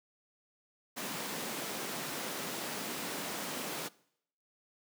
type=high-pass noise; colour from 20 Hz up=pink; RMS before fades=-39 dBFS; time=0.96-3.89 s; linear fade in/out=20 ms; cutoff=180 Hz; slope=24 dB/octave; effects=noise-tail reverb RT60 0.7 s tail -22 dB re dry